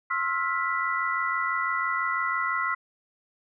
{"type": "tone cluster", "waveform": "sine", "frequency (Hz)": [1068, 1317, 1403, 1982], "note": ["C6", "E6", "F6", "B6"], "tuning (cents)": [35, -2, 8, 6], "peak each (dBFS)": -30, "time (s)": [0.1, 2.75], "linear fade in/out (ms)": 10, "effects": []}